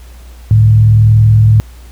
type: tone with frequency modulation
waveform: sine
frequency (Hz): 108.6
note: A2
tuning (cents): -22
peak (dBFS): -3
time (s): 0.51-1.6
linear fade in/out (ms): 0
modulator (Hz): 41.2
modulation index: 0.4
effects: added 60 Hz sine -31 dBFS peak until 1.91 s + pink hiss -43 dBFS RMS until 1.91 s